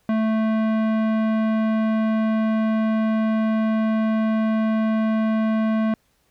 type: tone with tanh clipping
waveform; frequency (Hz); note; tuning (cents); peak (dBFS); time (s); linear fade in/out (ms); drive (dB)
sine; 220; A3; 0; -20; 0.09-5.94; 2; 17
effects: pink hiss -65 dBFS RMS until 6.3 s